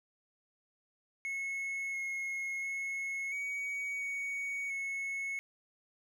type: tone with pitch steps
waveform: triangle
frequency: 2186 / 2165 / 2181 / 2253 / 2237 / 2193 Hz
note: C#7 / C#7 / C#7 / C#7 / C#7 / C#7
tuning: -25 / -41 / -29 / +28 / +15 / -19 cents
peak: -33 dBFS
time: 1.25-5.39 s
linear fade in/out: 0 ms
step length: 690 ms
effects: none